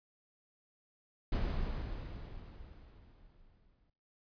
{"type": "noise with exponential decay", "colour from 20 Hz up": "brown", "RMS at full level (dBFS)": -31, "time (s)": [1.32, 3.9], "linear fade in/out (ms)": 5, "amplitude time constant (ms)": 560, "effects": ["noise-tail reverb RT60 0.6 s tail -23 dB re dry", "resampled to 11025 Hz"]}